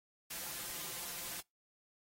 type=noise with comb filter; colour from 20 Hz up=white; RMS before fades=-43 dBFS; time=0.3-1.41 s; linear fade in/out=10 ms; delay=5.8 ms; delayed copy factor=+0.55; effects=noise-tail reverb RT60 0.2 s tail -26 dB re dry + AAC 48 kbps